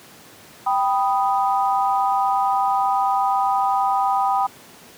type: chord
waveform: sine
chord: G augmented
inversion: none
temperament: equal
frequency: 784 / 987.8 / 1244.5 Hz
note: G5 / B5 / D#6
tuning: 0 / 0 / 0 cents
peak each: -19 / -22 / -24 dBFS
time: 0.66-4.47 s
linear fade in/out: 10 ms
effects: pink hiss -45 dBFS RMS until 4.97 s + high-pass 150 Hz 12 dB/octave